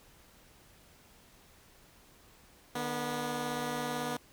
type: tone pair together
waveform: 10% pulse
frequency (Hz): 149.81 / 243.6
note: D3 / B3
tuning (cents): +35 / -24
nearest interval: minor sixth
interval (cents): 841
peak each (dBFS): -31 / -26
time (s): 2.75-4.17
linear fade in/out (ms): 5
effects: pink hiss -60 dBFS RMS until 4.32 s